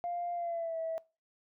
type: tone with pitch glide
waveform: sine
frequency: 698.5 to 651.7 Hz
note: F5 to E5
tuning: 0 to -20 cents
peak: -32 dBFS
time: 0.04-0.98 s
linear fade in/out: 0 ms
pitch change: -120 cents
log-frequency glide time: 0.34-0.78 s
effects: noise-tail reverb RT60 0.3 s tail -23 dB re dry + tanh soft clip ceiling -28 dBFS